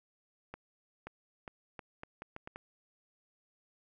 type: accelerating click train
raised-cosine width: 0.5 ms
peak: -28 dBFS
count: 9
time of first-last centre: 0.54-2.56 s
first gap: 530 ms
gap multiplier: 0.77
effects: none